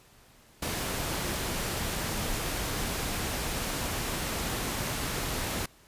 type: noise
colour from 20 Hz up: pink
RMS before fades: -32 dBFS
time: 0.62-5.66 s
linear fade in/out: 5 ms
effects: pink hiss -58 dBFS RMS until 5.87 s + resampled to 32000 Hz

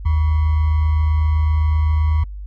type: tone with sample-and-hold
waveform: sine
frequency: 77.78 Hz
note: D#2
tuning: in tune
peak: -13 dBFS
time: 0.05-2.24 s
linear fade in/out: 10 ms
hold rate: 1050 Hz
effects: added 50 Hz sine -28 dBFS peak until 2.46 s + low-pass 2000 Hz 12 dB/octave

